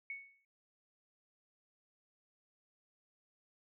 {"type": "tone with exponential decay", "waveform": "sine", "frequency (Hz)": 2217, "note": "C#7", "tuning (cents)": 0, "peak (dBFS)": -38, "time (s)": [0.1, 0.45], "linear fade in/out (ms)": 2, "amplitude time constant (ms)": 74, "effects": []}